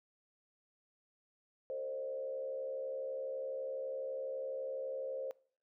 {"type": "tone with frequency modulation", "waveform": "sine", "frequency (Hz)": 530, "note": "C5", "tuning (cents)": 22, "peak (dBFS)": -37, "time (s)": [1.7, 5.31], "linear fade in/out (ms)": 0, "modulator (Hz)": 72, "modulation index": 0.75, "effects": ["noise-tail reverb RT60 0.5 s tail -23 dB re dry"]}